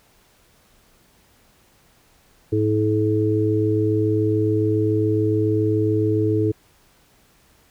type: harmonic tone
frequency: 107.1 Hz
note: A2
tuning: 46 cents flat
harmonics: 1 / 3 / 4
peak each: -21 / -21 / -21 dBFS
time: 2.52-6.52 s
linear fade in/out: 10 ms
effects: pink hiss -57 dBFS RMS until 7.7 s